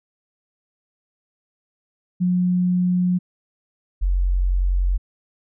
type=tone pair in turn; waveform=sine; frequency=180 / 45.42 Hz; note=F#3 / F#1; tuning=-47 / -31 cents; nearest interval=2 octaves; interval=2384 cents; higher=first; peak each=-16 dBFS; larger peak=neither; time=2.2-3.19 / 4.01-4.98 s; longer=first; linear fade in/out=20 ms; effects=none